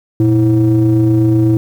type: ring-modulated tone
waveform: triangle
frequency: 104 Hz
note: G#2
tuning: 3 cents sharp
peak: -3 dBFS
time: 0.2-1.57 s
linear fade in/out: 0 ms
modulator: 222 Hz
effects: 7-bit